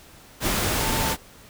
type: tone in noise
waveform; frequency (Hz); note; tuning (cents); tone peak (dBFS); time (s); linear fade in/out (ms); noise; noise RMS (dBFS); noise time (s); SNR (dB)
sine; 893; A5; +25; -30; 0.77-1.16; 50; pink; -24; 0.4-1.17; -9
effects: pink hiss -49 dBFS RMS until 1.49 s